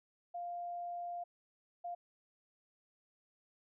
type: tone bursts at uneven times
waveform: sine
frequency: 699 Hz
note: F5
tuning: 1 cent sharp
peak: -39 dBFS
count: 2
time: 0.34-1.24 / 1.84-1.95 s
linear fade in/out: 10 ms
effects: none